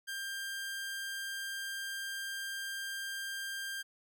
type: tone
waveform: sawtooth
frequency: 1592 Hz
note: G6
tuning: 26 cents sharp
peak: -34 dBFS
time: 0.07-3.83 s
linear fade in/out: 20 ms
effects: none